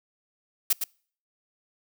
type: noise with echo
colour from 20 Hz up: blue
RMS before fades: -21 dBFS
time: 0.7-0.73 s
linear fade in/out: 5 ms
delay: 110 ms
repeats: 1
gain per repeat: -7 dB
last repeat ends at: 0.84 s
effects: noise-tail reverb RT60 0.5 s tail -26 dB re dry